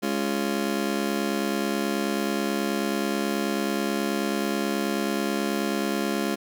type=chord; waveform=30% pulse; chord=Db major; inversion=second; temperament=just; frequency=207.9 / 277.2 / 346.5 Hz; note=Ab3 / Db4 / F4; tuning=+2 / 0 / -14 cents; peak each=-25 / -27 / -27 dBFS; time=0.02-6.36 s; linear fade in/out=20 ms; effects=none